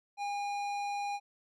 sine tone with tanh clipping, 812 Hz, G#5, 39 cents flat, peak -35 dBFS, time 0.17-1.2 s, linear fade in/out 50 ms, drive 15 dB, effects none

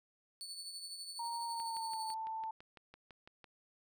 30% pulse tone with tremolo, 4456 Hz, C#8, 8 cents sharp, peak -39 dBFS, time 0.41-2.14 s, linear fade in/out 0 ms, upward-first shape triangle, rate 12 Hz, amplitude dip 55%
sine tone with pitch glide, 932 to 886.8 Hz, A#5 to A5, -1 to +13 cents, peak -38 dBFS, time 1.19-2.51 s, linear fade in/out 5 ms, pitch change -86 cents, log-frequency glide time 1.44-2.05 s
click train, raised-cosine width 0.3 ms, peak -38 dBFS, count 12, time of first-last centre 1.6-3.443 s, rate 5.97 Hz
effects none

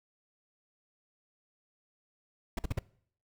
brown noise bursts, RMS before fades -29 dBFS, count 4, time 2.57-2.791 s, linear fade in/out 5 ms, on 20 ms, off 47 ms, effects noise-tail reverb RT60 0.6 s tail -22 dB re dry

